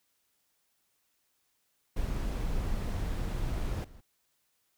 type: noise with level steps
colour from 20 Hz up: brown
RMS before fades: -32 / -51 dBFS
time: 1.96-4.01 s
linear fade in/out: 10 ms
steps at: 3.84 s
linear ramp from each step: 5 ms
effects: white hiss -75 dBFS RMS until 4.77 s